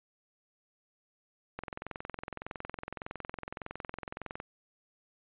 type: click train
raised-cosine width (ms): 0.5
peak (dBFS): -23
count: 62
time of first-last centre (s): 1.59-4.401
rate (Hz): 21.7
effects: resampled to 8000 Hz